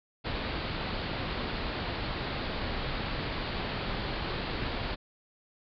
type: low-pass noise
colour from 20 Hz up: pink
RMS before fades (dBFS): -34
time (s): 0.24-4.96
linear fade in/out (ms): 20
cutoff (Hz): 4700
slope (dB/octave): 96
effects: none